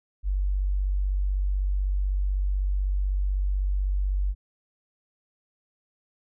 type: tone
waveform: sine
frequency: 48 Hz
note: G1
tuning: 36 cents flat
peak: -22 dBFS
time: 0.23-4.35 s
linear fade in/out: 50 ms
effects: none